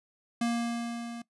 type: tone with level ramp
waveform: square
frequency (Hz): 234.7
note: A#3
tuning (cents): +12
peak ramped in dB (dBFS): -26 to -39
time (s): 0.41-1.22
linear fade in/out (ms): 5
effects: noise-tail reverb RT60 0.1 s tail -19 dB re dry + resampled to 24000 Hz